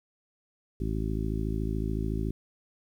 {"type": "harmonic tone", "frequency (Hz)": 53.8, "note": "A1", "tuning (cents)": -38, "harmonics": [1, 2, 3, 4, 5, 6, 7], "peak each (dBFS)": [-31, -34, -36, -37, -38, -39, -39], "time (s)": [0.8, 2.31], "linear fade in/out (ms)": 5, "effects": ["10-bit"]}